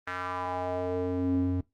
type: tone with band-pass filter sweep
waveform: square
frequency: 90.8 Hz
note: F#2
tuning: 32 cents flat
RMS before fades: -30 dBFS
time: 0.07-1.61 s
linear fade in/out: 5 ms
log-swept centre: 1600 to 190 Hz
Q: 2.9
effects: noise-tail reverb RT60 0.2 s tail -22 dB re dry + Opus 32 kbps